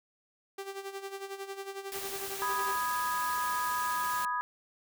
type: tone with tremolo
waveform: sawtooth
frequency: 392 Hz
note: G4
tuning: in tune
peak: -32 dBFS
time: 0.58-2.76 s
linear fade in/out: 5 ms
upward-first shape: sine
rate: 11 Hz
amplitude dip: 70%
type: noise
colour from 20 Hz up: white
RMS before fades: -40 dBFS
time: 1.92-4.25 s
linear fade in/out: 0 ms
type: chord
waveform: sine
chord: G# minor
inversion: first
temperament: equal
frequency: 987.8 / 1244.5 / 1661.2 Hz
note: B5 / D#6 / G#6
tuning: 0 / 0 / 0 cents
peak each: -32 / -34 / -37 dBFS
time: 2.42-4.41 s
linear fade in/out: 0 ms
effects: none